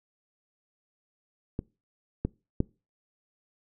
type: clicks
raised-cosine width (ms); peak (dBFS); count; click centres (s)
3; -17 / -14 / -11; 3; 1.591 / 2.25 / 2.604
effects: noise-tail reverb RT60 0.3 s tail -24 dB re dry